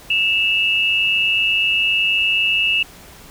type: tone pair together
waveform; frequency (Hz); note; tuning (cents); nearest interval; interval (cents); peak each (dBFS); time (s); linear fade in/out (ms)
sine; 2656 / 2857; E7 / F7; +12 / +39; minor second; 127; -16 / -19; 0.1-2.83; 5
effects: pink hiss -42 dBFS RMS until 3.3 s